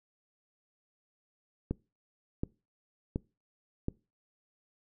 click train, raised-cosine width 3 ms, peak -18 dBFS, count 4, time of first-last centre 1.71-3.884 s, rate 1.38 Hz, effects noise-tail reverb RT60 0.3 s tail -24 dB re dry

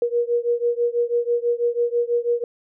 sine beating tone pair, 473.7 / 479.8 Hz, A#4 / A#4, +28 / +50 cents, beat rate 6.1 Hz, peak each -21 / -22 dBFS, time 0.02-2.44 s, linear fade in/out 2 ms, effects none

